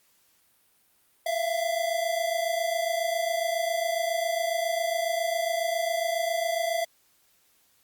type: tone pair together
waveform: square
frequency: 662.7 / 690 Hz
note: E5 / F5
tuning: +9 / -21 cents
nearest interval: minor second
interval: 70 cents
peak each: -28 / -30 dBFS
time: 1.26-6.85 s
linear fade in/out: 5 ms
effects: white hiss -65 dBFS RMS until 7.83 s + Opus 48 kbps